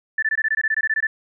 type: tone bursts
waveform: sine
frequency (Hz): 1760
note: A6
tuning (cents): 0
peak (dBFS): -17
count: 14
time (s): 0.18-1.07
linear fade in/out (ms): 5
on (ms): 45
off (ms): 20
effects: none